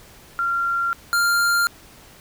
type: tone pair in turn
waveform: sine / square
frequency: 1380 / 1395.2 Hz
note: F6 / F6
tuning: -21 / -2 cents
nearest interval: unison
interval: 19 cents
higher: second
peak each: -19 / -17 dBFS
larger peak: second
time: 0.39-0.93 / 1.13-1.67 s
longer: neither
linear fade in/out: 0 ms
effects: pink hiss -47 dBFS RMS until 2.2 s